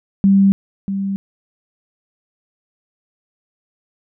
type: tone with echo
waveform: sine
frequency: 196 Hz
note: G3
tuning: in tune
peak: -8 dBFS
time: 0.24-0.52 s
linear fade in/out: 0 ms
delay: 640 ms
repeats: 1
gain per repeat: -10 dB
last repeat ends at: 1.16 s
effects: none